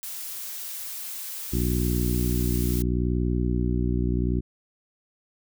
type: noise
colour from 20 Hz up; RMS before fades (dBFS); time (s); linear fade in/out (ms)
blue; -35; 0.03-2.82; 0
type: harmonic tone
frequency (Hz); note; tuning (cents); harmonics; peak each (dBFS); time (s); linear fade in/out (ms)
60.7; B1; -29; 1 / 2 / 3 / 4 / 5 / 6; -25 / -28 / -30 / -31 / -32 / -33; 1.52-4.41; 20
effects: none